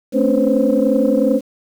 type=tone cluster; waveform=sine; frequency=219.6 / 262.3 / 284.9 / 504 / 535 Hz; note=A3 / C4 / C#4 / B4 / C5; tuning=-3 / +4 / +48 / +35 / +38 cents; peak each=-18 dBFS; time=0.12-1.41 s; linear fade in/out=50 ms; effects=tanh soft clip ceiling -3 dBFS + 7-bit